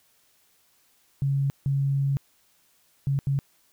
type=tone bursts at uneven times; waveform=sine; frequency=138.4 Hz; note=C#3; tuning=2 cents flat; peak=-21 dBFS; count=4; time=1.22-1.5 / 1.66-2.17 / 3.07-3.19 / 3.27-3.39 s; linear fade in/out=0 ms; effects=white hiss -64 dBFS RMS until 3.72 s